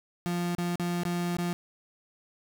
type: tone with dropouts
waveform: 35% pulse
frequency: 174.61 Hz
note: F3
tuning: in tune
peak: -26 dBFS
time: 0.26-1.53 s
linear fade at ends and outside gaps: 0 ms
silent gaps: 0.55-0.583 / 0.757-0.797 / 1.034-1.052 / 1.368-1.385 s
effects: none